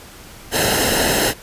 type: noise with comb filter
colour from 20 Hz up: pink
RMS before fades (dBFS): -17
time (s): 0.51-1.34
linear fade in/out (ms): 50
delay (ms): 0.86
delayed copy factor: -0.75
effects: pink hiss -40 dBFS RMS until 1.42 s + resampled to 32000 Hz